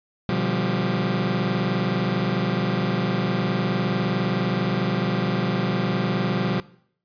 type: chord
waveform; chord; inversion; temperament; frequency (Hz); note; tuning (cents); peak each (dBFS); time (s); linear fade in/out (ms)
sawtooth; G dominant seventh; first; just; 122.5 / 147 / 176.4 / 196; B2 / D3 / F3 / G3; -14 / +2 / +18 / 0; -24 / -26 / -21 / -22; 0.29-6.6; 0
effects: noise-tail reverb RT60 0.6 s tail -19 dB re dry + resampled to 11025 Hz